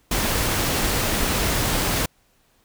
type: noise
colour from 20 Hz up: pink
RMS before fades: -22 dBFS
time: 0.11-2.06 s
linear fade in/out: 5 ms
effects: pink hiss -62 dBFS RMS until 2.64 s